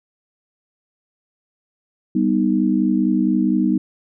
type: chord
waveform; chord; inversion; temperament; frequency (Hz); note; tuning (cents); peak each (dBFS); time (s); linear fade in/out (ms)
sine; G augmented; none; equal; 196 / 246.9 / 311.1; G3 / B3 / D#4; 0 / 0 / 0; -19; 2.15-3.78; 5
effects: none